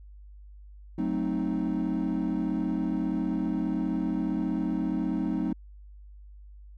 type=chord; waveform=triangle; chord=F# diminished seventh; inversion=none; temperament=equal; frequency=185 / 220 / 261.6 / 311.1 Hz; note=F#3 / A3 / C4 / Eb4; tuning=0 / 0 / 0 / 0 cents; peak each=-29 / -30 / -29 / -28 dBFS; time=0.98-5.53 s; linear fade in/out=5 ms; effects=tanh soft clip ceiling -18 dBFS + added 50 Hz sine -45 dBFS peak until 6.77 s